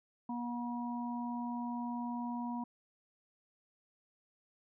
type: harmonic tone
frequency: 240.3 Hz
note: B3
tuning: 47 cents flat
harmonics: 1 / 3 / 4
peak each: -37 / -47 / -42 dBFS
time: 0.29-2.64 s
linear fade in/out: 5 ms
effects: none